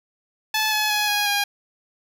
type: tone with pitch steps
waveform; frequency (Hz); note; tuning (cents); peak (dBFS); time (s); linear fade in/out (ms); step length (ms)
10% pulse; 866 / 852.6 / 839.4 / 826.4 / 813.6; A5 / G#5 / G#5 / G#5 / G#5; -28 / +45 / +18 / -9 / -36; -11; 0.54-1.44; 5; 180
effects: none